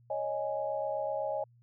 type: chord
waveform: sine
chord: C# suspended second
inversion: none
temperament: equal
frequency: 554.4 / 622.3 / 830.6 Hz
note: C#5 / D#5 / G#5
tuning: 0 / 0 / 0 cents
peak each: -35 / -34 / -37 dBFS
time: 0.1-1.44 s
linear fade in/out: 5 ms
effects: added 119 Hz sine -59 dBFS peak until 1.62 s